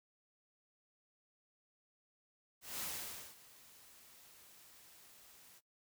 white noise with ADSR envelope, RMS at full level -41 dBFS, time 2.61-5.61 s, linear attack 190 ms, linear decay 550 ms, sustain -20 dB, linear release 37 ms, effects noise-tail reverb RT60 0.1 s tail -19 dB re dry

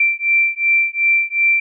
sine beating tone pair, 2349 / 2351.7 Hz, D7 / D7, 0 / +2 cents, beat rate 2.7 Hz, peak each -16 dBFS, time 0-1.6 s, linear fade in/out 5 ms, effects none

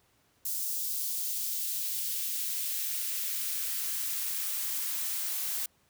blue noise with high-pass filter sweep, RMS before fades -33 dBFS, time 0.45-5.66 s, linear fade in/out 5 ms, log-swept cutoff 5500 to 600 Hz, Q 0.87, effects pink hiss -68 dBFS RMS until 5.89 s + high-pass 60 Hz 12 dB/octave

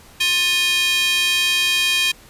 square tone with high-pass filter, 353.6 Hz, F4, 22 cents sharp, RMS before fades -18 dBFS, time 0.2-2.12 s, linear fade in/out 10 ms, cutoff 2800 Hz, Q 3.4, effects pink hiss -46 dBFS RMS until 2.29 s + resampled to 32000 Hz

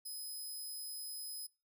5% pulse tone, 5050 Hz, D#8, 25 cents sharp, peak -37 dBFS, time 0.05-1.47 s, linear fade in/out 10 ms, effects noise-tail reverb RT60 0.3 s tail -23 dB re dry

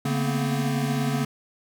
square tone cluster, 142.2 / 227 / 239.7 / 256.1 Hz, C#3 / A#3 / A#3 / C4, +45 / -46 / +48 / -37 cents, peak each -26 / -31 / -32 / -31 dBFS, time 0.05-1.25 s, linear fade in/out 5 ms, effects none

